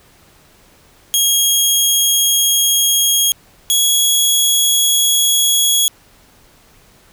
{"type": "tone pair in turn", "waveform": "15% pulse", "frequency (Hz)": [3272, 3337], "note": ["G#7", "G#7"], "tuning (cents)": [-26, 8], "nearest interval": "unison", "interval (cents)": 34, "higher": "second", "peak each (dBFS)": -4, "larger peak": "neither", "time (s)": [[1.14, 3.32], [3.7, 5.88]], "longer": "neither", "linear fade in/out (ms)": 0, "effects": ["pink hiss -49 dBFS RMS until 7.12 s"]}